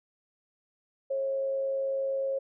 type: tone with frequency modulation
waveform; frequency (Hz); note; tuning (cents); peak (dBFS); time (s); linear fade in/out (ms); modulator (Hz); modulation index
sine; 541; C#5; -42; -27; 1.1-2.39; 10; 109; 0.21
effects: none